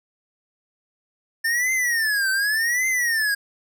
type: tone with vibrato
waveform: square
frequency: 1789 Hz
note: A6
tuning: 28 cents sharp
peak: -20 dBFS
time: 1.44-3.35 s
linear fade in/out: 10 ms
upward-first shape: triangle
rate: 0.87 Hz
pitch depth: 270 cents each way
effects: none